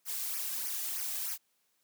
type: noise with flanger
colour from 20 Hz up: blue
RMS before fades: -36 dBFS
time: 0.05-1.38 s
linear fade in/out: 50 ms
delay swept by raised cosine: 0.25 to 2.25 ms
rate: 3.2 Hz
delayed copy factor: -0.9
effects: white hiss -75 dBFS RMS until 1.83 s + high-pass 150 Hz 12 dB/octave